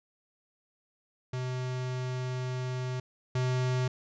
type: tone pair in turn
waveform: square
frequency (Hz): 127.3 / 127.3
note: C3 / C3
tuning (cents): -47 / -47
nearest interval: unison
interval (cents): 0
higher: neither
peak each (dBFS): -32 / -27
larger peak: second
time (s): 1.33-3 / 3.35-3.88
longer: first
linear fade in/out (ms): 5
effects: resampled to 16000 Hz